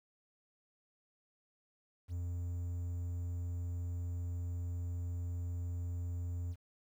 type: tone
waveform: triangle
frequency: 87.31 Hz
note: F2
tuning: in tune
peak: -34 dBFS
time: 2.08-6.56 s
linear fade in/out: 50 ms
effects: 11-bit